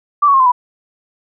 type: tone with pitch steps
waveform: sine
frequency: 1168 / 1119.1 / 1072.3 / 1027.4 / 984.4 Hz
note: D6 / C#6 / C6 / C6 / B5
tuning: -10 / +16 / +42 / -32 / -6 cents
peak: -7 dBFS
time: 0.22-0.52 s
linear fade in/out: 10 ms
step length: 60 ms
effects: none